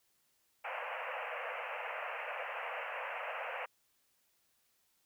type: band-pass noise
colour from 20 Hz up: pink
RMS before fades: -41 dBFS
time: 0.64-3.66 s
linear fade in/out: 10 ms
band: 490 to 2800 Hz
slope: 96 dB/octave
effects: white hiss -75 dBFS RMS until 5.05 s